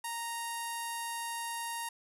sawtooth tone with low-pass filter, 931 Hz, A#5, 2 cents flat, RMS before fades -38 dBFS, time 0.04-1.89 s, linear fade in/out 5 ms, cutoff 11000 Hz, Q 4.1, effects none

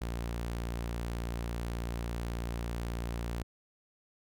sawtooth tone, 58.27 Hz, A#1, in tune, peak -30 dBFS, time 0.01-3.43 s, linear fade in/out 10 ms, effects none

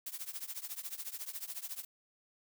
blue noise with tremolo, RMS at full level -39 dBFS, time 0.06-1.85 s, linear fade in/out 5 ms, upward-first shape triangle, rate 14 Hz, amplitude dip 95%, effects none

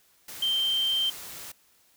sine tone in noise, 3136 Hz, G7, in tune, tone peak -23 dBFS, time 0.42-1.1 s, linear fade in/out 5 ms, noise white, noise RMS -41 dBFS, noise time 0.28-1.52 s, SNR +15 dB, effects white hiss -63 dBFS RMS until 1.96 s

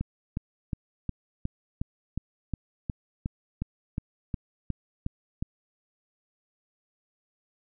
click train, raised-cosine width 5 ms, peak -17 dBFS, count 16, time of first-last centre 0.01-5.425 s, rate 2.77 Hz, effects none

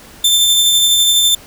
sawtooth tone with tremolo, 3556 Hz, A7, 18 cents sharp, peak -5 dBFS, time 0.24-1.35 s, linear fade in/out 5 ms, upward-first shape sine, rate 12 Hz, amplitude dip 25%, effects pink hiss -39 dBFS RMS until 1.46 s

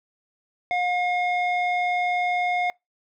square tone with low-pass filter, 716 Hz, F5, 43 cents sharp, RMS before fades -24 dBFS, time 0.71-2.7 s, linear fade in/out 0 ms, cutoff 2400 Hz, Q 2, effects noise-tail reverb RT60 0.2 s tail -26 dB re dry

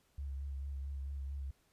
sine tone with vibrato, 69 Hz, C#2, 7 cents flat, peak -38 dBFS, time 0.18-1.51 s, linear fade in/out 5 ms, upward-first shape sine, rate 4.5 Hz, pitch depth 32 cents each way, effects pink hiss -73 dBFS RMS until 1.72 s + resampled to 32000 Hz

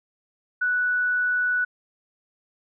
sine tone, 1479 Hz, F#6, 1 cent flat, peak -20 dBFS, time 0.61-1.65 s, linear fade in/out 10 ms, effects none

